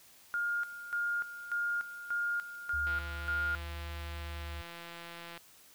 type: tone with tremolo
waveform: sine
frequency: 1415 Hz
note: F6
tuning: 22 cents sharp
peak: -30 dBFS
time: 0.34-3.55 s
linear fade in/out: 0 ms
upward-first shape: square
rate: 1.7 Hz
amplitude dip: 75%
type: tone with pitch glide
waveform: sine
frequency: 73.42 to 74.92 Hz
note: D2 to D2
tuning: 0 to +35 cents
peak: -39 dBFS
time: 2.73-4.62 s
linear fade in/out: 10 ms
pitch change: +35 cents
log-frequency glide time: 3.18-3.57 s
type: click train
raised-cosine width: 0.3 ms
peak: -30 dBFS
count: 427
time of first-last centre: 2.87-5.376 s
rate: 170 Hz
effects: white hiss -59 dBFS RMS until 5.74 s